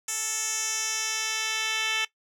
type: tone with band-pass filter sweep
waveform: 10% pulse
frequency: 440 Hz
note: A4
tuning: in tune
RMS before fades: -29 dBFS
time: 0.08-2.05 s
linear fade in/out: 5 ms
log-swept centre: 7900 to 3400 Hz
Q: 2
effects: noise-tail reverb RT60 0.1 s tail -18 dB re dry